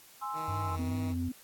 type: chord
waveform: sine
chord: Ab augmented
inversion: none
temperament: equal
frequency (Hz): 830.6 / 1046.5 / 1318.5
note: Ab5 / C6 / E6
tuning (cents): 0 / 0 / 0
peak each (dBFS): -38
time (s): 0.21-0.77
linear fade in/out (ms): 20
type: tone with pitch glide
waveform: 10% pulse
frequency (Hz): 158.1 to 159.29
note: D#3 to D#3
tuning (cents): +28 to +41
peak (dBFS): -34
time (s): 0.33-1.15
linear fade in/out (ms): 50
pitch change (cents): +13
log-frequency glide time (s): 0.51-0.96
type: tone with vibrato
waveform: triangle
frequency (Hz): 92.5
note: F#2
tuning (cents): 0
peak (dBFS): -31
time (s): 0.48-1.29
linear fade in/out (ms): 5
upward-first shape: sine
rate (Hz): 2.4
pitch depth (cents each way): 130
type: tone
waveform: sine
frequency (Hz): 254.2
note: C4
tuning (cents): -50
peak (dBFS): -33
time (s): 0.79-1.32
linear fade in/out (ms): 5
effects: white hiss -56 dBFS RMS until 1.43 s + AAC 64 kbps